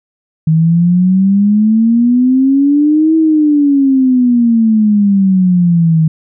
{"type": "exponential two-way sweep", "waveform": "sine", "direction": "up then down", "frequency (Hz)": [156.8, 323.1, 156.8], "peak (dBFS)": -6, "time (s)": [0.47, 6.08], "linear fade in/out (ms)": 5, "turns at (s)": 3.16, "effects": []}